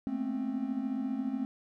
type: tone cluster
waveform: triangle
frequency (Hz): 217.7 / 230.2 / 251.5 / 265.6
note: A3 / A#3 / B3 / C4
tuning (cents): -18 / -22 / +32 / +26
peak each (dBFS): -35 / -40 / -38 / -31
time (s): 0.07-1.45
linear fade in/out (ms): 0
effects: none